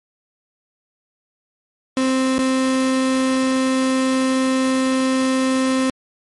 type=tone with dropouts; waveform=35% pulse; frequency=261.6 Hz; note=C4; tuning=in tune; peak=-14 dBFS; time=1.97-5.9 s; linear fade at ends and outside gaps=1 ms; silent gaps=2.383-2.39 s; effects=MP3 48 kbps